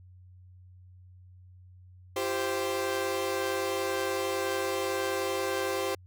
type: chord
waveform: sawtooth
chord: F suspended second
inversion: none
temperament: equal with one note detuned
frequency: 341.3 / 392 / 523.3 Hz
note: F4 / G4 / C5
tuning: -40 / 0 / 0 cents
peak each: -33 / -28 / -28 dBFS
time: 2.16-5.95 s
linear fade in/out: 5 ms
effects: added 91 Hz sine -50 dBFS peak until 6.06 s